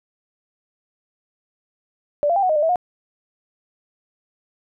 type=tone with pitch steps; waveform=sine; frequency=585 / 686 / 793 / 738 / 622 / 594 / 649 / 719 Hz; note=D5 / F5 / G5 / F#5 / D#5 / D5 / E5 / F#5; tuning=-7 / -31 / +20 / -5 / -1 / +20 / -27 / -50 cents; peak=-15 dBFS; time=2.23-2.758 s; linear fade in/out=0 ms; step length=66 ms; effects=none